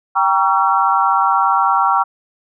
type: chord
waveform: sine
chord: G diminished seventh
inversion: none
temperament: just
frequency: 784 / 940.8 / 1128.9 / 1354.7 Hz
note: G5 / Bb5 / Db6 / Fb6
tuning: 0 / +16 / +31 / +47 cents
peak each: -17 dBFS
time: 0.15-2.04 s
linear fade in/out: 20 ms
effects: none